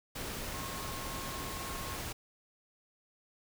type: tone in noise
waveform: sine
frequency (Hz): 1081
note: C#6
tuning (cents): -44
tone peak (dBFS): -45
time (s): 0.53-1.97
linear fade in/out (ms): 10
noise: pink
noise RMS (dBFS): -40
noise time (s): 0.15-2.13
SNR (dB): -8
effects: none